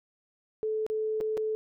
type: tone with dropouts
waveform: sine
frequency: 434.7 Hz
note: A4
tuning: 21 cents flat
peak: -27 dBFS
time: 0.63-1.55 s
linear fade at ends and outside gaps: 0 ms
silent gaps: 0.865-0.9 / 1.204-1.21 / 1.371-1.376 s
effects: none